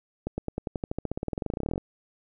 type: accelerating click train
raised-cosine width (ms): 2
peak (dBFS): -16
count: 29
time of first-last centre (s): 0.27-1.779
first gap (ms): 110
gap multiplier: 0.94
effects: none